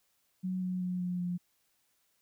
sine tone with pitch steps, 185 / 182.98 / 180.98 / 179.01 / 177.05 Hz, F#3 / F#3 / F#3 / F3 / F3, 0 / -19 / -38 / +43 / +24 cents, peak -31 dBFS, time 0.43-1.38 s, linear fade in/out 20 ms, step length 190 ms, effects white hiss -74 dBFS RMS until 2.21 s

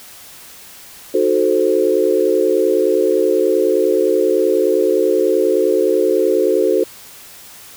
sine chord, D# diminished seventh, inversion none, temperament equal, 311.1 / 370 / 440 / 523.3 Hz, D#4 / F#4 / A4 / C5, 0 / 0 / 0 / 0 cents, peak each -21 / -16 / -16 / -18 dBFS, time 1.14-6.84 s, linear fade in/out 5 ms, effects white hiss -39 dBFS RMS until 7.76 s

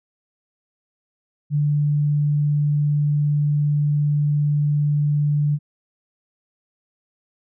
sine tone, 147.1 Hz, D3, 3 cents sharp, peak -16 dBFS, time 1.5-5.59 s, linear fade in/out 50 ms, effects none

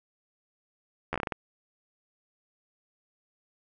slowing click train, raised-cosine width 0.5 ms, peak -15 dBFS, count 8, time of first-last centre 1.13-1.322 s, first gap 12 ms, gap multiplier 1.27, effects none

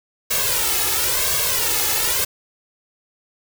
white noise with flanger, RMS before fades -20 dBFS, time 0.3-2.25 s, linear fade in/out 10 ms, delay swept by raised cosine 1.8 to 2.36 ms, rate 0.97 Hz, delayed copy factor +0.9, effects none

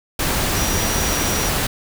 sine tone in noise, 5790 Hz, F#8, 38 cents flat, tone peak -26 dBFS, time 0.56-1.49 s, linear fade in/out 5 ms, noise pink, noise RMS -20 dBFS, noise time 0.19-1.67 s, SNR -9 dB, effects none

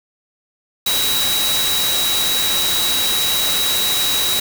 sine tone in noise, 3867 Hz, B7, 37 cents flat, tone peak -18 dBFS, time 0.86-4.4 s, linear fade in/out 5 ms, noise white, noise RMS -20 dBFS, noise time 0.86-4.4 s, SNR -1 dB, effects none

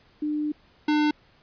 sine / square tone pair in turn, 300.2 / 300.2 Hz, D4 / D4, +38 / +38 cents, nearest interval unison, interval 0 cents, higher neither, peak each -24 / -20 dBFS, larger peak second, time 0.22-0.52 / 0.88-1.11 s, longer first, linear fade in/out 5 ms, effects pink hiss -59 dBFS RMS until 1.42 s + resampled to 11025 Hz

